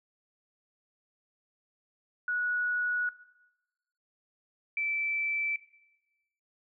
sine tone pair in turn, 1464 / 2324 Hz, F#6 / D7, -19 / -19 cents, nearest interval minor sixth, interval 800 cents, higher second, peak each -28 dBFS, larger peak neither, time 2.28-3.09 / 4.77-5.56 s, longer first, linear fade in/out 2 ms, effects noise-tail reverb RT60 1.0 s tail -17 dB re dry

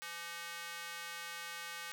square tone with high-pass filter, 170 Hz, F3, 46 cents flat, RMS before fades -45 dBFS, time 0.02-1.92 s, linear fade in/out 0 ms, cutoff 1600 Hz, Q 1.2, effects none

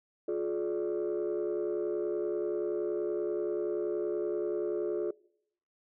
sine chord, D diminished, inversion first, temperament just, 352.4 / 422.9 / 587.3 Hz, F4 / Ab4 / D5, +16 / +31 / 0 cents, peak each -31 / -31 / -37 dBFS, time 0.28-5.11 s, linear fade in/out 5 ms, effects noise-tail reverb RT60 0.7 s tail -23 dB re dry + tanh soft clip ceiling -25 dBFS

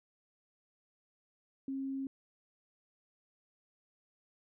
sine tone, 270 Hz, C#4, 45 cents flat, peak -35 dBFS, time 1.68-2.07 s, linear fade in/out 2 ms, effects none

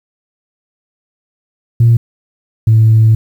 sine tone pair in turn, 116.7 / 110.83 Hz, A#2 / A2, +2 / +13 cents, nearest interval minor second, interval 89 cents, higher first, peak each -3 dBFS, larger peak neither, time 1.8-1.97 / 2.67-3.15 s, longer second, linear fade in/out 5 ms, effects tanh soft clip ceiling -1 dBFS + 7-bit

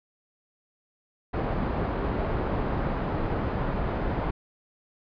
pink low-pass noise, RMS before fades -28 dBFS, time 1.33-4.31 s, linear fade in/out 10 ms, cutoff 1100 Hz, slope 12 dB/octave, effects resampled to 11025 Hz

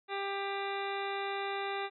harmonic tone with a mistuned harmonic, 396.1 Hz, G4, 18 cents sharp, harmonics 1 / 2 / 3 / 4 / 5 / 6 / 7 / 9 / 10, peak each -38 / -38 / -42 / -45 / -44 / -45 / -49 / -47 / -51 dBFS, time 0.08-1.9 s, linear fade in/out 50 ms, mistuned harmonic 10, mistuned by -33 cents, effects none

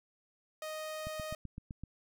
sawtooth tone, 622.3 Hz, D#5, in tune, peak -35 dBFS, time 0.62-1.35 s, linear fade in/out 2 ms
click train, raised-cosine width 5 ms, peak -30 dBFS, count 7, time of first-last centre 1.07-1.836 s, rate 7.83 Hz
effects none

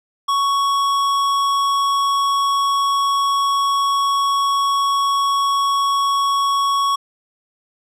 sine tone with tanh clipping, 1113 Hz, C#6, 7 cents sharp, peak -17 dBFS, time 0.28-6.96 s, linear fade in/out 10 ms, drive 15 dB, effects none

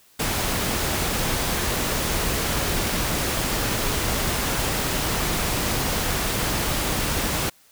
pink noise, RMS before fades -24 dBFS, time 0.19-7.5 s, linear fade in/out 10 ms, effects white hiss -56 dBFS RMS until 7.71 s

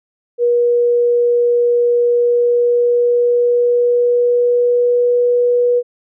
sine tone with pitch glide, 480 to 486.4 Hz, B4 to B4, -49 to -26 cents, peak -10 dBFS, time 0.38-5.83 s, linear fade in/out 50 ms, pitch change +23 cents, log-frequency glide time 2.01-5.17 s, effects none

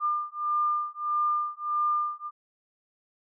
sine beating tone pair, 1200 / 1201.6 Hz, D6 / D6, +37 / +39 cents, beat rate 1.6 Hz, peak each -28 dBFS, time 0-2.31 s, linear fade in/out 50 ms, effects none

